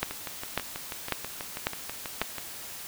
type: two click trains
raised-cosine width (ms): 0.3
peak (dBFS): -9 / -18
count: 5 / 15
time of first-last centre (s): 0.03-2.216 / 0.11-2.383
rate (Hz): 1.83 / 6.16
effects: white hiss -41 dBFS RMS until 2.87 s